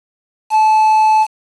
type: tone with quantisation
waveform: triangle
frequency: 868 Hz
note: A5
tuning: 24 cents flat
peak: -6 dBFS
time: 0.5-1.27 s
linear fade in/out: 50 ms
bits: 5
effects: resampled to 24000 Hz